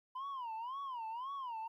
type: tone with vibrato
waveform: sine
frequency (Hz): 994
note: B5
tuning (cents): +11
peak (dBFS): -37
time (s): 0.15-1.68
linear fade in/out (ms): 10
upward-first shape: sine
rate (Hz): 1.9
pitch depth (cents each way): 210
effects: tanh soft clip ceiling -39 dBFS + 13-bit